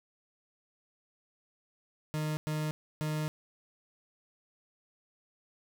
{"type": "tone bursts at uneven times", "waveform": "40% pulse", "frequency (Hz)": 153.6, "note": "D#3", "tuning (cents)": -22, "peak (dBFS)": -30, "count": 3, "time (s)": [[2.14, 2.37], [2.47, 2.71], [3.01, 3.28]], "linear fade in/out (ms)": 0, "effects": []}